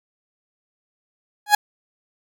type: tone with exponential growth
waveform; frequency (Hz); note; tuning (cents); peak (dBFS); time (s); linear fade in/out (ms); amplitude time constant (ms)
30% pulse; 832; G#5; +3; -4; 1.46-1.55; 5; 18
effects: none